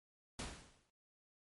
pink noise with exponential decay, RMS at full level -41 dBFS, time 0.39-0.9 s, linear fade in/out 2 ms, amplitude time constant 110 ms, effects low-pass 11000 Hz 12 dB/octave + MP3 48 kbps

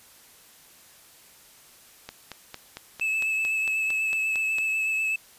click train, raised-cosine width 0.2 ms, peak -19 dBFS, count 12, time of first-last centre 2.09-4.584 s, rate 4.41 Hz
triangle tone with vibrato, 2606 Hz, E7, 20 cents flat, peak -22 dBFS, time 3.01-5.16 s, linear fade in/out 5 ms, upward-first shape sine, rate 8.1 Hz, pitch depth 19 cents each way
effects white hiss -53 dBFS RMS until 5.38 s + resampled to 32000 Hz

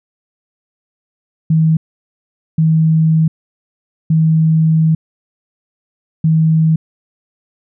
sine tone bursts at uneven times, 159.7 Hz, D#3, 45 cents sharp, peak -8 dBFS, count 4, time 1.5-1.77 / 2.58-3.28 / 4.1-4.95 / 6.24-6.76 s, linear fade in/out 5 ms, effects none

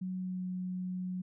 sine tone with pitch glide, 185 to 183.09 Hz, F#3 to F#3, 0 to -18 cents, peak -34 dBFS, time 0.01-1.22 s, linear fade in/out 10 ms, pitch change -18 cents, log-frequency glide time 0.16-0.45 s, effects none

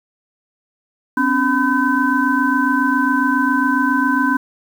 sine tone cluster, 256.1 / 283.4 / 1005 / 1532 Hz, C4 / C#4 / B5 / G6, -37 / +38 / +30 / -40 cents, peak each -19 dBFS, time 1.17-4.37 s, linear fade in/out 5 ms, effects 7-bit

